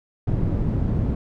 white low-pass noise, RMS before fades -22 dBFS, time 0.27-1.15 s, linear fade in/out 5 ms, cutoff 160 Hz, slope 12 dB/octave, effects none

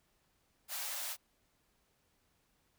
white high-pass noise, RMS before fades -40 dBFS, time 0.68-1.17 s, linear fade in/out 50 ms, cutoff 550 Hz, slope 96 dB/octave, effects pink hiss -75 dBFS RMS until 2.78 s

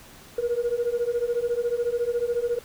sine beating tone pair, 469.7 / 483.7 Hz, A#4 / B4, +13 / -36 cents, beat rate 14 Hz, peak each -25 / -24 dBFS, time 0.38-2.59 s, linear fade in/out 5 ms, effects tanh soft clip ceiling -18 dBFS + pink hiss -48 dBFS RMS until 2.64 s

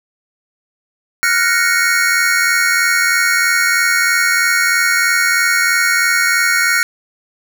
square chord, Gb major seventh, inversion third, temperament equal, 1396.9 / 1480 / 1864.7 / 2217 Hz, F6 / Gb6 / Bb6 / Db7, 0 / 0 / 0 / 0 cents, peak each -18 dBFS, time 1.23-6.83 s, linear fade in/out 0 ms, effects 8-bit

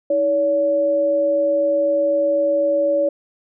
sine tone pair together, 320 / 568 Hz, D#4 / C#5, +49 / +42 cents, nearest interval minor seventh, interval 993 cents, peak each -25 / -15 dBFS, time 0.1-3.09 s, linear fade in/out 5 ms, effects none

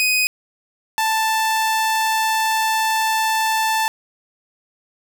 sawtooth tone pair in turn, 2500 / 882.1 Hz, D#7 / A5, +8 / +4 cents, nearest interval octave + tritone, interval 1804 cents, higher first, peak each -12 / -13 dBFS, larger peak first, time 0-0.27 / 0.98-3.88 s, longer second, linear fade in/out 0 ms, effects none

